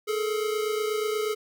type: tone pair together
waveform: square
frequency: 424.7 / 453 Hz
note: G#4 / A#4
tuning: +39 / -50 cents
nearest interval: minor second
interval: 111 cents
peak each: -27 / -33 dBFS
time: 0.07-1.35 s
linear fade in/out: 20 ms
effects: none